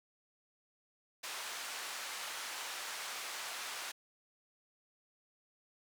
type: band-pass noise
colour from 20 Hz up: pink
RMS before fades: -43 dBFS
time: 1.23-3.92 s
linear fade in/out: 10 ms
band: 990 to 9800 Hz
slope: 12 dB/octave
effects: none